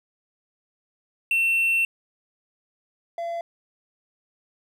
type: tone pair in turn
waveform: triangle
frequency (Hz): 2700 / 679.3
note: E7 / F5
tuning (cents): +41 / -48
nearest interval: 2 octaves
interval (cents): 2389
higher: first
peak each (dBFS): -17 / -25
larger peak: first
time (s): 1.31-1.85 / 3.18-3.41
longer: first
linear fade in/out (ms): 2
effects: none